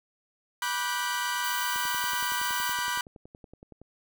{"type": "chord", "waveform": "sawtooth", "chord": "G major seventh", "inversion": "first", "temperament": "equal with one note detuned", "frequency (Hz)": [977.5, 1174.7, 1480, 1568], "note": ["B5", "D6", "F#6", "G6"], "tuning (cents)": [-18, 0, 0, 0], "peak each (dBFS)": [-27, -33, -31, -31], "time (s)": [0.62, 3.01], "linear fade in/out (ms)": 2}
{"type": "noise", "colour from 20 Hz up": "violet", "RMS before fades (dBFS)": -37, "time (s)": [1.44, 2.73], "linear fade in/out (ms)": 0}
{"type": "click train", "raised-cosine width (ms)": 2, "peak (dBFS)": -34, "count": 23, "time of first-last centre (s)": [1.76, 3.816], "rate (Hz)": 10.7}
{"effects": []}